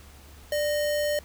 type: tone with sample-and-hold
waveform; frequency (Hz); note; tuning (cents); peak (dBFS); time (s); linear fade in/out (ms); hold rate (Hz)
sine; 591; D5; +11; -23; 0.52-1.19; 2; 2450
effects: added 72 Hz sine -48 dBFS peak until 1.24 s + pink hiss -52 dBFS RMS until 1.24 s